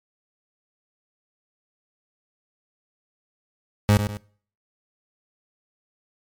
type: tone with echo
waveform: 30% pulse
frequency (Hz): 103.83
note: G#2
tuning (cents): 0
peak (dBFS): -11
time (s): 3.89-3.97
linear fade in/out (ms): 0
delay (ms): 100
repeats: 2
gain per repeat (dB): -8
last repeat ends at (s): 4.17
effects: noise-tail reverb RT60 0.5 s tail -22 dB re dry + MP3 96 kbps